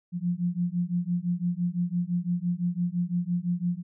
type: beating tone pair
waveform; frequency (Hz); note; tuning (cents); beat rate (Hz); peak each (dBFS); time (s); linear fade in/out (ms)
sine; 172.8 / 178.7; F3 / F3; -18 / +40; 5.9; -28; 0.12-3.83; 50
effects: none